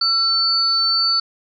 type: tone pair together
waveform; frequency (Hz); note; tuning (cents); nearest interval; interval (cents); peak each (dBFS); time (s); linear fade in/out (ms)
sine; 1345 / 4499; E6 / C#8; +34 / +25; octave + major sixth; 2091; -24 / -15; 0.01-1.2; 5
effects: none